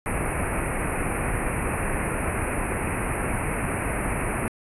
pink band-stop noise, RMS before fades -26 dBFS, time 0.06-4.48 s, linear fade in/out 0 ms, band 2600 to 9100 Hz, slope 96 dB/octave, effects resampled to 24000 Hz

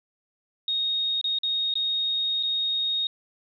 sine tone with dropouts, 3729 Hz, A#7, in tune, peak -23 dBFS, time 0.68-3.07 s, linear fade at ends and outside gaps 2 ms, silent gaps 1.213-1.242 / 1.387-1.433 / 1.74-1.754 / 2.428-2.433 s, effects none

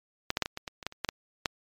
clicks, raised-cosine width 0.2 ms, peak -9 / -10 / -8 / -15 / -18 / -18 / -24 / -14 / -28 / -12 / -10 / -9 dBFS, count 12, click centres 0.304 / 0.371 / 0.423 / 0.459 / 0.574 / 0.678 / 0.828 / 0.866 / 0.924 / 1.047 / 1.089 / 1.458 s, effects MP3 96 kbps

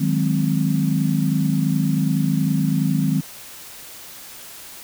sine chord, Ab dominant seventh, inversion second, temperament equal, 155.56 / 185 / 207.7 / 261.6 Hz, Eb3 / Gb3 / Ab3 / C4, 0 / 0 / 0 / 0 cents, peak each -20 / -23 / -24 / -23 dBFS, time 0-3.21 s, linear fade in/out 10 ms, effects white hiss -39 dBFS RMS until 4.83 s

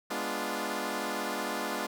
10% pulse chord, G# diminished seventh, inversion none, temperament equal, 207.7 / 246.9 / 293.7 / 349.2 Hz, G#3 / B3 / D4 / F4, 0 / 0 / 0 / 0 cents, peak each -29 dBFS, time 0.1-1.87 s, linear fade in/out 10 ms, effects none

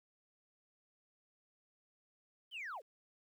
sine linear sweep, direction down, 3177 to 370 Hz, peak -40 dBFS, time 2.51-2.82 s, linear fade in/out 50 ms, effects tanh soft clip ceiling -39 dBFS + 12-bit

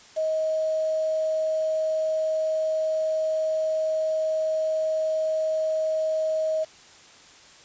sine tone with quantisation, 631 Hz, D#5, 24 cents sharp, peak -22 dBFS, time 0.16-6.65 s, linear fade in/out 20 ms, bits 7, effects white hiss -50 dBFS RMS until 7.64 s + resampled to 16000 Hz

